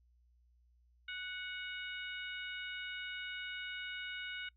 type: harmonic tone with a mistuned harmonic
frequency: 740 Hz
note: F#5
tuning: in tune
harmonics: 2 / 3 / 4 / 5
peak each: -44 / -46 / -47 / -51 dBFS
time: 1.08-4.49 s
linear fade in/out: 5 ms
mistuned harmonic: 4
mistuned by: -31 cents
effects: noise-tail reverb RT60 0.1 s tail -25 dB re dry + added 60 Hz sine -66 dBFS peak until 4.56 s